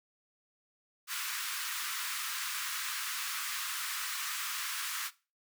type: high-pass noise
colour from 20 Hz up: pink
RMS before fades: -37 dBFS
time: 1.07-5.11 s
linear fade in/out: 50 ms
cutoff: 1100 Hz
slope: 48 dB/octave
effects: noise-tail reverb RT60 0.3 s tail -18 dB re dry